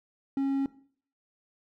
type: tone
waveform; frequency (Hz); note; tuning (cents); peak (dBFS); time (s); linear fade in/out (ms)
triangle; 273.4; C#4; -24; -23; 0.37-0.66; 2
effects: noise-tail reverb RT60 0.5 s tail -17 dB re dry